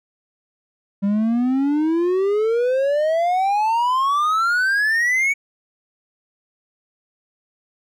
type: exponential sweep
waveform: triangle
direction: up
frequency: 196 to 2263 Hz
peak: -14 dBFS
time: 1.02-5.34 s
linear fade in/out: 20 ms
effects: none